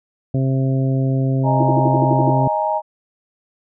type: harmonic tone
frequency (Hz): 133.1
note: C3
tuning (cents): +30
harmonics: 1 / 2 / 3 / 4 / 5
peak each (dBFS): -16 / -22 / -29 / -30 / -32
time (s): 0.34-2.48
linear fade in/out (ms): 5
type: chord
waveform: sine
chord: D# suspended fourth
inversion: none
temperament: equal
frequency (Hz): 622.3 / 830.6 / 932.3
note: D#5 / G#5 / A#5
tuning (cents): 0 / 0 / 0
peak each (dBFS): -21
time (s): 1.43-2.82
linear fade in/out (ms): 50
type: tone bursts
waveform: sine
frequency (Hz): 329.6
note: E4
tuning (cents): 0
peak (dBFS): -16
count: 9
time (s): 1.6-2.3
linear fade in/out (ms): 2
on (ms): 28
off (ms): 56
effects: none